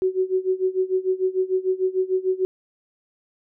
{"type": "tone with tremolo", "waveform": "sine", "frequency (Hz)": 374.1, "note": "F#4", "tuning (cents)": 19, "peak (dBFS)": -16, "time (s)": [0.02, 2.45], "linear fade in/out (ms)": 0, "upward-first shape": "sine", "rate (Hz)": 6.7, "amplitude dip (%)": 90, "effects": []}